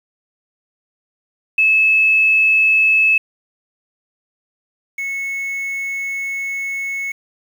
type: tone pair in turn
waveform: sine / triangle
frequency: 2600 / 2197 Hz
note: E7 / C#7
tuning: -24 / -16 cents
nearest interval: minor third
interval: 292 cents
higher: first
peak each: -10 / -19 dBFS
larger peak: first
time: 1.58-3.18 / 4.98-7.12 s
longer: second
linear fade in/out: 5 ms
effects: 7-bit

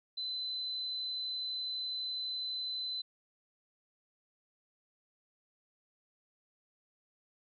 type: tone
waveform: sine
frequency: 4032 Hz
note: B7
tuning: 35 cents sharp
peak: -35 dBFS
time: 0.17-3.02 s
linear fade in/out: 10 ms
effects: none

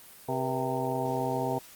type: harmonic tone with a mistuned harmonic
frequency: 130.81 Hz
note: C3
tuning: in tune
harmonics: 1 / 2 / 3 / 4 / 5 / 6 / 7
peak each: -35 / -35 / -35 / -35 / -35 / -35 / -35 dBFS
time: 0.28-1.59 s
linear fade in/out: 10 ms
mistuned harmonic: 4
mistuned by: -140 cents
effects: white hiss -51 dBFS RMS until 1.75 s + Opus 32 kbps

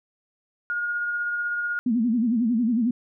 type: tone with tremolo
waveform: sine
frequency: 1430 Hz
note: F6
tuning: 41 cents sharp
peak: -23 dBFS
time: 0.7-1.79 s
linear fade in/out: 0 ms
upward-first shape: sine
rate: 16 Hz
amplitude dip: 25%
type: tone with vibrato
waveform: sine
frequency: 233.3 Hz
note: A#3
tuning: 2 cents sharp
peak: -19 dBFS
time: 1.86-2.91 s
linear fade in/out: 5 ms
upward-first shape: sine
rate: 11 Hz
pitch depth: 140 cents each way
effects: none

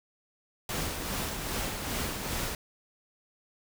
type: noise with tremolo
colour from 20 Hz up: pink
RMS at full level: -32 dBFS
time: 0.69-2.55 s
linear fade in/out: 2 ms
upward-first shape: sine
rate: 2.5 Hz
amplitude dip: 40%
effects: none

